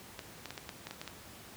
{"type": "clicks", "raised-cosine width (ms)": 0.2, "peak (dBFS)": -23, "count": 9, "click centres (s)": [0.192, 0.457, 0.506, 0.578, 0.692, 0.87, 0.91, 1.015, 1.077], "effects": ["pink hiss -51 dBFS RMS until 1.56 s", "high-pass 80 Hz 12 dB/octave"]}